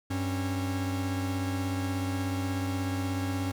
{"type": "tone pair together", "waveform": "45% pulse", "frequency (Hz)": [96.52, 273], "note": ["G2", "C#4"], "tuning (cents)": [-26, -26], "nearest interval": "octave + tritone", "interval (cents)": 1800, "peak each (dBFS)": [-31, -32], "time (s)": [0.1, 3.52], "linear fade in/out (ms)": 10, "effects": []}